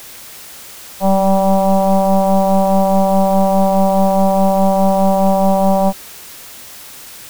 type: tone with frequency modulation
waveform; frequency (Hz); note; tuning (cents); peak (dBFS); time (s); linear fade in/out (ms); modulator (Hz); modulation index
sine; 385.6; G4; -28; -9; 1-5.93; 50; 194; 2.4
effects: white hiss -35 dBFS RMS until 7.29 s